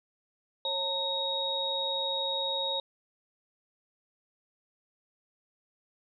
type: tone cluster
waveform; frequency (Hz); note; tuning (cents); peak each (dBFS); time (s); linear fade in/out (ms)
sine; 546 / 907 / 3774; C#5 / A#5 / A#7; -26 / -48 / +21; -35 / -37 / -30; 0.65-2.8; 2
effects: none